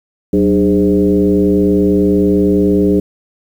sine tone with frequency modulation, 298.9 Hz, D4, 31 cents sharp, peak -8 dBFS, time 0.33-3 s, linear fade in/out 5 ms, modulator 109 Hz, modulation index 1.4, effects 7-bit

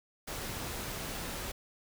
pink noise, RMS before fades -39 dBFS, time 0.27-1.52 s, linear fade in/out 10 ms, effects none

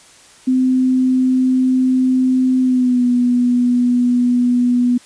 sine tone with pitch glide, 257.2 to 245.2 Hz, C4 to B3, -30 to -12 cents, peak -11 dBFS, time 0.47-4.98 s, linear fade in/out 10 ms, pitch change -82 cents, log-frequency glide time 2.61-3.06 s, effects white hiss -45 dBFS RMS until 5.05 s + resampled to 22050 Hz

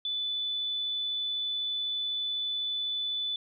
sine tone, 3488 Hz, A7, 16 cents flat, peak -29 dBFS, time 0.05-3.36 s, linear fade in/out 2 ms, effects none

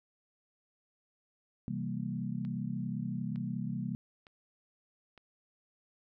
sine chord, C dominant seventh, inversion none, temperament equal, 130.81 / 164.81 / 196 / 233.1 Hz, C3 / E3 / G3 / Bb3, 0 / 0 / 0 / 0 cents, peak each -39 / -40 / -38 / -39 dBFS, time 1.68-3.95 s, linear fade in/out 0 ms
click train, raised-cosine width 0.3 ms, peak -38 dBFS, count 4, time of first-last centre 2.45-5.177 s, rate 1.1 Hz
effects none

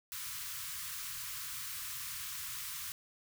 white band-stop noise, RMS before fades -42 dBFS, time 0.12-2.92 s, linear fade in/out 0 ms, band 160 to 1000 Hz, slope 96 dB/octave, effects none

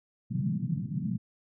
white band-pass noise, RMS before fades -31 dBFS, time 0.3-1.18 s, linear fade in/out 20 ms, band 120 to 210 Hz, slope 48 dB/octave, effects none

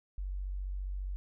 sine tone, 47.36 Hz, F#1, 41 cents sharp, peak -34 dBFS, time 0.18-1.16 s, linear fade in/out 0 ms, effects none

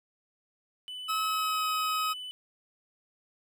triangle tone, 2996 Hz, F#7, 21 cents sharp, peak -36 dBFS, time 0.88-2.31 s, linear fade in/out 0 ms
40% pulse tone with pitch glide, 1286 to 1266.8 Hz, E6 to D#6, -43 to +31 cents, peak -27 dBFS, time 1.08-2.14 s, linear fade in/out 20 ms, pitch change -26 cents, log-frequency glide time 1.21-1.66 s
effects none

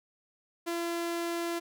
sawtooth tone, 340 Hz, F4, 46 cents flat, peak -27 dBFS, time 0.66-1.6 s, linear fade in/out 20 ms, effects none

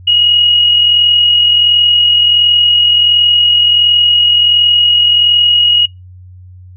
sine tone with amplitude modulation, 2891 Hz, F#7, 41 cents flat, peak -4 dBFS, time 0.07-5.86 s, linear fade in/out 10 ms, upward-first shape sine, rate 41.4 Hz, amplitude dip 35%, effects noise-tail reverb RT60 0.2 s tail -23 dB re dry + added 91 Hz sine -32 dBFS peak until 6.76 s

